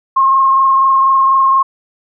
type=tone with frequency modulation; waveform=sine; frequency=1073 Hz; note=C6; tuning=43 cents sharp; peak=-7 dBFS; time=0.16-1.63 s; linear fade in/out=10 ms; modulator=24.1 Hz; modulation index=0.7; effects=none